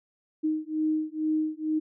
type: beating tone pair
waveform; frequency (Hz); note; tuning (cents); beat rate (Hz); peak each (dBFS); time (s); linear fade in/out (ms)
sine; 310 / 312.2; D#4 / D#4; -6 / +6; 2.2; -28; 0.43-1.8; 20
effects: none